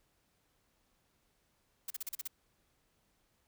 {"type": "noise bursts", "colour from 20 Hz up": "blue", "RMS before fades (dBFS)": -39, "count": 7, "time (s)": [1.88, 2.276], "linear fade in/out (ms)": 5, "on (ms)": 24, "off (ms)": 38, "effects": ["pink hiss -75 dBFS RMS until 3.47 s"]}